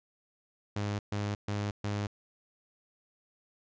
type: tone bursts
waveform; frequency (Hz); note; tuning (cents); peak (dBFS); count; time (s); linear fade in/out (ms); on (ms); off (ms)
sawtooth; 102.9; G#2; -16; -27; 4; 0.76-2.07; 5; 230; 130
effects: resampled to 16000 Hz